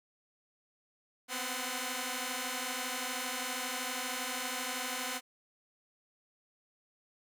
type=tone cluster; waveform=5% pulse; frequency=248.5 / 261.1 / 737 / 1022 Hz; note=B3 / C4 / F#5 / C6; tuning=+11 / -3 / -7 / -41 cents; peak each=-29 dBFS; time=1.28-5.21 s; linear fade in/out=50 ms; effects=none